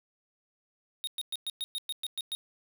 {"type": "tone bursts", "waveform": "square", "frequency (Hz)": 3729, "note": "A#7", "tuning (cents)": 0, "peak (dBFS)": -32, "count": 10, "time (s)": [1.04, 2.35], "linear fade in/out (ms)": 0, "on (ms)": 32, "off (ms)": 110, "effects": []}